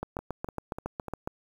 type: two click trains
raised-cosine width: 1 ms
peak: -18 / -22 dBFS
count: 10 / 4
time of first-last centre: 0.03-1.275 / 0.19-1.083 s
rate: 7.23 / 3.36 Hz
effects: 8-bit